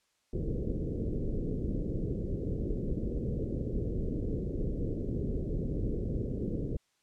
pink low-pass noise, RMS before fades -33 dBFS, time 0.33-6.77 s, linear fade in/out 5 ms, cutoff 490 Hz, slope 48 dB/octave, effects white hiss -74 dBFS RMS until 7.02 s + low-pass 8000 Hz 12 dB/octave

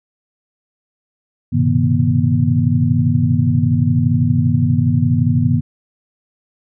sine tone cluster, 99.6 / 120.4 / 132.6 / 157.7 / 240.4 Hz, G2 / B2 / C3 / D#3 / B3, +28 / -44 / +23 / +24 / -46 cents, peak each -18 dBFS, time 1.52-5.61 s, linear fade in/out 20 ms, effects none

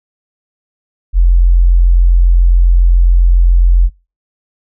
sine tone, 43.65 Hz, F1, in tune, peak -4 dBFS, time 1.13-3.9 s, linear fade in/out 50 ms, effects noise-tail reverb RT60 0.3 s tail -25 dB re dry

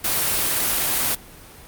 white noise, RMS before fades -21 dBFS, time 0.04-1.15 s, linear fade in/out 5 ms, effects pink hiss -43 dBFS RMS until 1.67 s + Opus 32 kbps

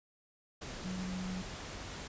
sine tone in noise, 185 Hz, F#3, in tune, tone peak -37 dBFS, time 0.84-1.42 s, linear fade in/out 10 ms, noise pink, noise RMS -44 dBFS, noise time 0.61-2.08 s, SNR +4 dB, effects resampled to 16000 Hz

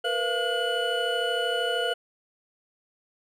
triangle tone cluster, 466.1 / 499.1 / 686 / 1437 / 2966 Hz, A#4 / B4 / F5 / F6 / F#7, 0 / +18 / -31 / +49 / +4 cents, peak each -29 dBFS, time 0.04-1.94 s, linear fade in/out 10 ms, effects none

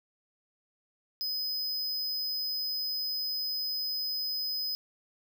square tone, 5030 Hz, D#8, 18 cents sharp, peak -31 dBFS, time 1.21-4.75 s, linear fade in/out 0 ms, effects none

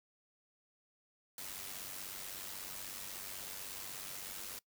white noise with amplitude modulation, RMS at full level -43 dBFS, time 1.38-4.59 s, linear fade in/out 2 ms, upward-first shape sine, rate 96.3 Hz, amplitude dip 55%, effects noise-tail reverb RT60 0.1 s tail -21 dB re dry

